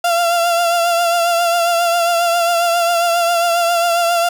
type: tone with vibrato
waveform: 35% pulse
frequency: 686 Hz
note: F5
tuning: 31 cents flat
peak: -11 dBFS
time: 0.04-4.29 s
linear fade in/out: 5 ms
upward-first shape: triangle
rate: 7.4 Hz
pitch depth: 42 cents each way
effects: 7-bit